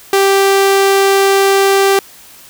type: tone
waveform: sawtooth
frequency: 392 Hz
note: G4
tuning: in tune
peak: -4 dBFS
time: 0.13-1.99 s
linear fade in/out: 2 ms
effects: white hiss -39 dBFS RMS until 2.49 s